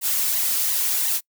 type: noise with flanger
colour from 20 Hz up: blue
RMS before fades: -22 dBFS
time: 0.01-1.21 s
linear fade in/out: 50 ms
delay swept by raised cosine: 1 to 4.4 ms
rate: 2.8 Hz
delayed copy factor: +0.9
effects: noise-tail reverb RT60 0.1 s tail -26 dB re dry